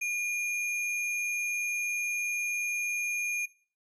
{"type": "tone with sample-and-hold", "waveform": "sine", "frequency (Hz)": 2423, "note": "D#7", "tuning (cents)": -47, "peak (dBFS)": -28, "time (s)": [0.01, 3.46], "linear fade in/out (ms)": 10, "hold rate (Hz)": 8820, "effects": ["noise-tail reverb RT60 0.4 s tail -19 dB re dry", "resampled to 24000 Hz"]}